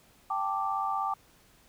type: chord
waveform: sine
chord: G suspended second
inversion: none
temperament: equal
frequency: 784 / 880 / 1174.7 Hz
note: G5 / A5 / D6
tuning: 0 / 0 / 0 cents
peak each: -32 / -34 / -31 dBFS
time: 0.3-1.14 s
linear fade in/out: 5 ms
effects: pink hiss -61 dBFS RMS until 1.68 s